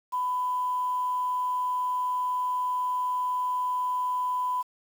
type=tone with quantisation; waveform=sine; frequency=999 Hz; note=B5; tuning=20 cents sharp; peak=-25 dBFS; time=0.12-4.63 s; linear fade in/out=20 ms; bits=8; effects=none